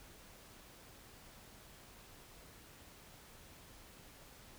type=silence; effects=pink hiss -58 dBFS RMS until 4.58 s